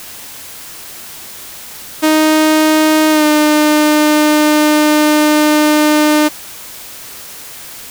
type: tone with pitch glide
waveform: sawtooth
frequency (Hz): 311.1 to 302.2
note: D#4 to D4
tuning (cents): 0 to +50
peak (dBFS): -4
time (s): 2.02-6.29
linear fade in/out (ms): 20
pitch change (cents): -50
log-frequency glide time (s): 3.1-3.25
effects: white hiss -31 dBFS RMS until 7.9 s